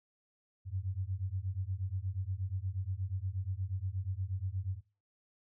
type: beating tone pair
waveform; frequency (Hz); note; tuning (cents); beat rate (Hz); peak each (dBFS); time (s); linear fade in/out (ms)
sine; 90.6 / 99; F#2 / G2; -36 / +18; 8.4; -37 / -37; 0.65-4.81; 50
effects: noise-tail reverb RT60 0.3 s tail -18 dB re dry